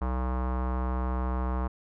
square tone with low-pass filter, 63.3 Hz, B1, 43 cents sharp, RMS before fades -29 dBFS, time 0.01-1.68 s, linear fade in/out 10 ms, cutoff 1100 Hz, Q 3, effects none

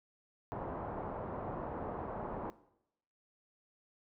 white low-pass noise, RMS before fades -41 dBFS, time 0.52-2.5 s, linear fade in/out 0 ms, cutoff 960 Hz, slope 24 dB/octave, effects noise-tail reverb RT60 0.8 s tail -18 dB re dry

